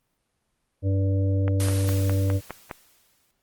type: harmonic tone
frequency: 97.1 Hz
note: G2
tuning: 16 cents flat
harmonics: 1 / 3 / 5 / 6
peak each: -20 / -30 / -34 / -36 dBFS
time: 0.82-2.41 s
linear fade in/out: 50 ms
type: click train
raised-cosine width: 0.5 ms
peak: -16 dBFS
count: 7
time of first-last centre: 1.48-2.712 s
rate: 4.87 Hz
type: noise with exponential decay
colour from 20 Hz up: white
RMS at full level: -29 dBFS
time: 1.6-3.31 s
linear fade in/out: 1 ms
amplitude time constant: 370 ms
effects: pink hiss -74 dBFS RMS until 3.42 s + Opus 32 kbps

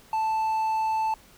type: tone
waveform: triangle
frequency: 880 Hz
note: A5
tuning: in tune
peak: -21 dBFS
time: 0.13-1.14 s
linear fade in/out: 2 ms
effects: pink hiss -54 dBFS RMS until 1.37 s

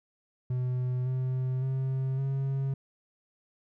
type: tone with pitch steps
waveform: triangle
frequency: 126 / 128.9 / 132.4 / 135.8 Hz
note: B2 / C3 / C3 / C#3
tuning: +35 / -26 / +21 / -35 cents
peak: -25 dBFS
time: 0.5-2.74 s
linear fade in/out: 5 ms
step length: 560 ms
effects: none

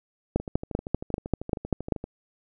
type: two click trains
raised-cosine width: 2 ms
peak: -20 / -9 dBFS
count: 22 / 9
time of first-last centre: 0.4-2.041 / 0.36-1.922 s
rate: 12.8 / 5.12 Hz
effects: none

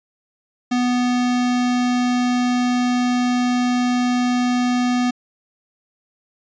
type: tone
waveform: square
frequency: 246.9 Hz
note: B3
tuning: in tune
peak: -17 dBFS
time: 0.71-5.11 s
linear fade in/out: 10 ms
effects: resampled to 16000 Hz

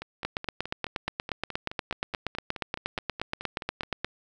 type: two click trains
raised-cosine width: 0.3 ms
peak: -20 / -12 dBFS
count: 20 / 33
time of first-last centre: 0.02-4.045 / 0.25-4.046 s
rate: 4.72 / 8.43 Hz
effects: none

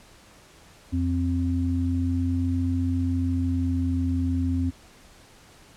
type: tone pair together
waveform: sine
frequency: 87.31 / 261.6 Hz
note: F2 / C4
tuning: 0 / 0 cents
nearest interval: octave + perfect fifth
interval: 1900 cents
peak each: -24 / -25 dBFS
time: 0.92-4.71 s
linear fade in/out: 20 ms
effects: pink hiss -52 dBFS RMS until 5.76 s + low-pass 10000 Hz 12 dB/octave

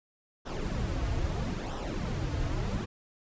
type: noise with flanger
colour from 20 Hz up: brown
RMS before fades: -32 dBFS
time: 0.45-2.86 s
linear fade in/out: 20 ms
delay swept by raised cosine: 0.43 to 5.23 ms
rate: 0.77 Hz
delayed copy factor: -0.65
effects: resampled to 16000 Hz

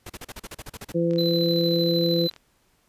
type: noise bursts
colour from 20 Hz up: pink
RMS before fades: -37 dBFS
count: 12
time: 0.06-0.922 s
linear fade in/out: 5 ms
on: 37 ms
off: 38 ms
type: harmonic tone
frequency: 169.3 Hz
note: E3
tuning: 46 cents sharp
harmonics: 1 / 2 / 3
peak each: -24 / -24 / -24 dBFS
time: 0.94-2.28 s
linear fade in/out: 20 ms
type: click train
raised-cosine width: 0.2 ms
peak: -27 dBFS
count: 51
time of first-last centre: 1.11-2.363 s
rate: 39.9 Hz
type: tone with tremolo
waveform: triangle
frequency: 4031 Hz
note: B7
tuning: 35 cents sharp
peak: -24 dBFS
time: 1.18-2.3 s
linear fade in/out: 5 ms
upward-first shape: square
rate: 13 Hz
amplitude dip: 30%
effects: pink hiss -65 dBFS RMS until 2.88 s + resampled to 32000 Hz

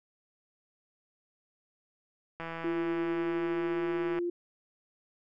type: click train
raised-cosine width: 0.5 ms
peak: -24 dBFS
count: 296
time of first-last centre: 2.4-4.188 s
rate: 165 Hz
type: tone with pitch glide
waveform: sine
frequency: 339.3 to 348.2 Hz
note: F4 to F4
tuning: -50 to -5 cents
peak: -29 dBFS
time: 2.64-4.3 s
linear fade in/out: 5 ms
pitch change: +45 cents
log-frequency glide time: 2.97-3.99 s
effects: none

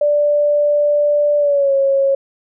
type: tone with pitch glide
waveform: sine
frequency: 587 to 547.7 Hz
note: D5 to C#5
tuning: -1 to -21 cents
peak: -11 dBFS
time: 0.01-2.15 s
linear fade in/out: 5 ms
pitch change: -120 cents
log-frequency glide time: 1.38-1.73 s
effects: none

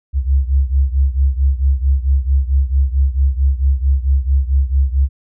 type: beating tone pair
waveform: sine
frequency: 66.3 / 70.8 Hz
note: C2 / C#2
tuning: +23 / +37 cents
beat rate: 4.5 Hz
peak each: -13 / -16 dBFS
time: 0.13-5.09 s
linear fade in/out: 50 ms
effects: none

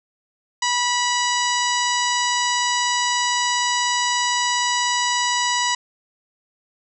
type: harmonic tone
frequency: 977 Hz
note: B5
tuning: 19 cents flat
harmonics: 1 / 2 / 3 / 4 / 5 / 6 / 7 / 8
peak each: -22 / -25 / -27 / -28 / -29 / -30 / -30 / -31 dBFS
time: 0.62-5.75 s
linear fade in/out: 5 ms
effects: none

